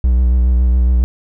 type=tone with vibrato; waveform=triangle; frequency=61.74 Hz; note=B1; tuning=in tune; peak=-7 dBFS; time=0.04-1.04 s; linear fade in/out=0 ms; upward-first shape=sine; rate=7.2 Hz; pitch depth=43 cents each way; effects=none